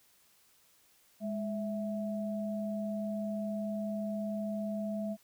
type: tone pair together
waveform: sine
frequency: 207.7 / 656.9 Hz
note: G#3 / E5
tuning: 0 / -6 cents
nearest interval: octave + minor sixth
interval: 1994 cents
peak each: -34 / -38 dBFS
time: 1.2-5.17 s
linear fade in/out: 50 ms
effects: white hiss -66 dBFS RMS until 5.23 s